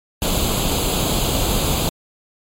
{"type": "noise with comb filter", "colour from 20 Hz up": "pink", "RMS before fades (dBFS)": -19, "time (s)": [0.22, 1.89], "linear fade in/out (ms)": 0, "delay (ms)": 0.27, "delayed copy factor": 0.75, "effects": ["MP3 64 kbps"]}